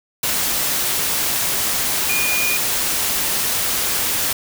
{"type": "tone in noise", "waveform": "sine", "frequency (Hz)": 2439, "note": "D#7", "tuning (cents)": -35, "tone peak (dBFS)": -20, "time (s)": [2.09, 2.57], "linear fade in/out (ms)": 5, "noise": "white", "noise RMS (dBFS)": -20, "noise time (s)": [0.23, 4.33], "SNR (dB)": -3, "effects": []}